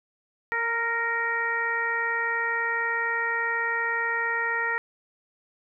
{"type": "harmonic tone with a mistuned harmonic", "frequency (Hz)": 462.1, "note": "A#4", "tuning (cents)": -15, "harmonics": [1, 2, 3, 4, 5], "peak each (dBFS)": [-35, -32, -31, -26, -37], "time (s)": [0.52, 4.78], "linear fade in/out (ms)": 0, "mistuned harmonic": 4, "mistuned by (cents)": 18, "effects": []}